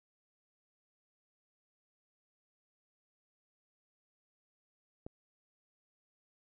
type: click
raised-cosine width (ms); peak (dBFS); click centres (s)
2; -30; 5.065
effects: none